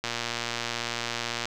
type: click train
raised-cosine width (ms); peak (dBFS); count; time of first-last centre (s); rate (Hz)
0.2; -12; 168; 0.04-1.455; 118
effects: none